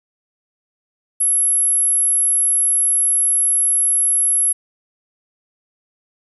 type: tone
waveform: sine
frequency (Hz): 11175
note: F9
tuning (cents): 0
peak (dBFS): -13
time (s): 1.2-4.53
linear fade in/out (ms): 10
effects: none